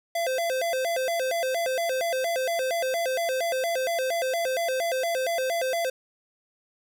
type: tone with vibrato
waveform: square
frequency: 593 Hz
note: D5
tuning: 17 cents sharp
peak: -25 dBFS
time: 0.15-5.9 s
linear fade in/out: 5 ms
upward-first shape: square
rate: 4.3 Hz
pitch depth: 230 cents each way
effects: 10-bit